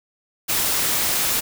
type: noise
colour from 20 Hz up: white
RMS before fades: -21 dBFS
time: 0.48-1.41 s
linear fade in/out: 20 ms
effects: none